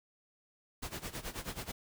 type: noise with tremolo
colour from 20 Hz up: pink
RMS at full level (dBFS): -39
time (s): 0.82-1.72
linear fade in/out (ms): 10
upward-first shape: sine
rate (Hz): 9.3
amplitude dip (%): 85
effects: none